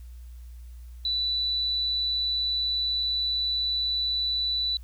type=tone pair in turn; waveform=sine; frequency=3968 / 3968 Hz; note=B7 / B7; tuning=+7 / +7 cents; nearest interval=unison; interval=0 cents; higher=neither; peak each=-24 dBFS; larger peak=neither; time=1.05-3.03 / 3.03-4.77 s; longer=first; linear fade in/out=2 ms; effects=added 60 Hz sine -40 dBFS peak until 4.83 s + white hiss -63 dBFS RMS until 4.83 s